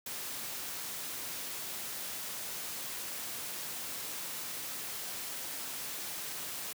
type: noise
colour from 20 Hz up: white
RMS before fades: -40 dBFS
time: 0.06-6.73 s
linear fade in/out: 5 ms
effects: high-pass 100 Hz 12 dB/octave

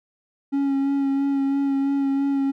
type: tone with vibrato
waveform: triangle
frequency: 276.1 Hz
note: C#4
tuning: 7 cents flat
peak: -17 dBFS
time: 0.52-2.52 s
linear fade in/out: 20 ms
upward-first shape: sine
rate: 3 Hz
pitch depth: 19 cents each way
effects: none

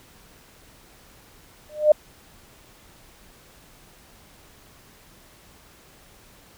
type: tone with exponential growth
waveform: sine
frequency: 605 Hz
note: D#5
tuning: 49 cents flat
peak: -7 dBFS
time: 1.69-1.92 s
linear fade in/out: 5 ms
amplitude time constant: 48 ms
effects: pink hiss -52 dBFS RMS until 6.57 s

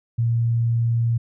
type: tone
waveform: sine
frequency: 116.54 Hz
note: A#2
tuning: in tune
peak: -17 dBFS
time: 0.18-1.18 s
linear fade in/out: 10 ms
effects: none

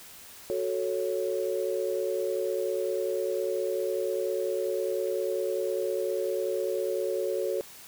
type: chord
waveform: sine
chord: F# minor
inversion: none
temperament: equal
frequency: 370 / 440 / 554.4 Hz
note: F#4 / A4 / C#5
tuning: 0 / 0 / 0 cents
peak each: -31 dBFS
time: 0.5-7.61 s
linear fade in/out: 0 ms
effects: white hiss -48 dBFS RMS until 7.87 s

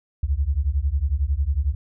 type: beating tone pair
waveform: sine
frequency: 65.1 / 76.1 Hz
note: C2 / D#2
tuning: -8 / -38 cents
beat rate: 11 Hz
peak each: -22 / -22 dBFS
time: 0.23-1.75 s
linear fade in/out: 5 ms
effects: none

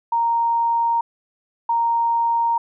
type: tone pair in turn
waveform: sine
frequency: 930 / 930 Hz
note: A#5 / A#5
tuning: -4 / -4 cents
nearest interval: unison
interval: 0 cents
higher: neither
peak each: -16 dBFS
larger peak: neither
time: 0.12-1.01 / 1.69-2.58 s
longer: neither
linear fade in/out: 5 ms
effects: none

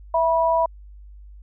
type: tone pair together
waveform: sine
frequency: 659.3 / 974.9 Hz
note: E5 / B5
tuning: 0 / -23 cents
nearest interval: perfect fifth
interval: 677 cents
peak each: -19 dBFS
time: 0.14-0.66 s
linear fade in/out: 5 ms
effects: added 50 Hz sine -40 dBFS peak until 1.42 s

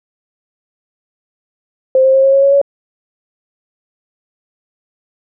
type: tone with pitch steps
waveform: sine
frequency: 523.3 / 529.4 / 535.5 / 541.8 / 548 / 554.4 / 560.9 Hz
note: C5 / C5 / C5 / C#5 / C#5 / C#5 / C#5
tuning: 0 / +20 / +40 / -40 / -20 / 0 / +20 cents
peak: -6 dBFS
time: 1.95-2.615 s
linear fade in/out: 2 ms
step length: 95 ms
effects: none

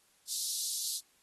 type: high-pass noise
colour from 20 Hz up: pink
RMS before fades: -35 dBFS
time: 0.27-1.01 s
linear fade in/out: 50 ms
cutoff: 3900 Hz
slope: 48 dB/octave
effects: white hiss -68 dBFS RMS until 1.22 s + AAC 32 kbps

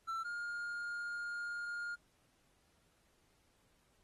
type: tone pair in turn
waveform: triangle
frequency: 1339 / 1416.3 Hz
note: E6 / F6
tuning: +27 / +24 cents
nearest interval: minor second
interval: 97 cents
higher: second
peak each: -35 / -37 dBFS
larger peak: first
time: 0.07-0.24 / 0.24-1.96 s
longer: second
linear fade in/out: 20 ms
effects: pink hiss -74 dBFS RMS until 4.03 s + AAC 32 kbps

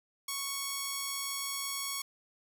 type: tone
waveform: 5% pulse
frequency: 1108.7 Hz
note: C#6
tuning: in tune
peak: -22 dBFS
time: 0.28-2.02 s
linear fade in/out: 5 ms
effects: none

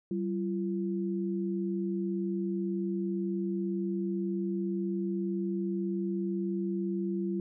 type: tone pair together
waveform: sine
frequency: 192 / 342.1 Hz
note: G3 / F4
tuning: -36 / -36 cents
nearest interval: minor seventh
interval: 1000 cents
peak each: -31 / -33 dBFS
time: 0.11-7.4 s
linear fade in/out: 2 ms
effects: none

